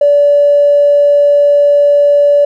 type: tone with tanh clipping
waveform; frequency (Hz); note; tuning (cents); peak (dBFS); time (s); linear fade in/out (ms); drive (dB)
triangle; 577; D5; -31; -4; 0.01-2.45; 5; 2
effects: none